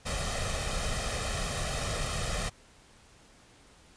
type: noise with comb filter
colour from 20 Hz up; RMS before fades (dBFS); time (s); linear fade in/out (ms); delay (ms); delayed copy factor
pink; -32; 0.05-2.5; 20; 1.6; +0.7
effects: pink hiss -58 dBFS RMS until 3.96 s + resampled to 22050 Hz